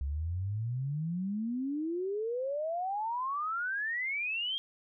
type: exponential sweep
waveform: sine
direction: up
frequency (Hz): 66.6 to 3253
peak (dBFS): -31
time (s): 0.01-4.58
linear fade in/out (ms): 0
effects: none